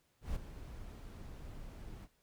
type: noise with ADSR envelope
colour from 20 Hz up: brown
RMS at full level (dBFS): -37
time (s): 0.21-2.08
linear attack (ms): 150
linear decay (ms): 7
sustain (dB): -11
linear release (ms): 42
effects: pink hiss -75 dBFS RMS until 2.22 s